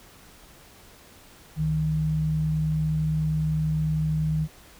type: tone pair together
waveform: sine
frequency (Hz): 66.36 / 155.56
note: C2 / D#3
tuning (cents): +25 / 0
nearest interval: octave + minor third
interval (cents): 1475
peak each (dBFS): -32 / -22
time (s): 1.56-4.48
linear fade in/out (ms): 50
effects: pink hiss -51 dBFS RMS until 4.79 s